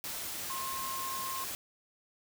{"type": "tone in noise", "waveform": "sine", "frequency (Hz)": 1064, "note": "C6", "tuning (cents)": 29, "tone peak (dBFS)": -37, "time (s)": [0.5, 1.44], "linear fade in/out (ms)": 0, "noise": "white", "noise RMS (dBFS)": -39, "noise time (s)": [0.04, 1.55], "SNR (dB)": -1, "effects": []}